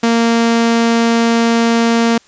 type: tone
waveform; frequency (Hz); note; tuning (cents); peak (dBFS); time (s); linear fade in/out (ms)
sawtooth; 231.3; A#3; -13; -6; 0.03-2.18; 5
effects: white hiss -48 dBFS RMS until 2.27 s + resampled to 16000 Hz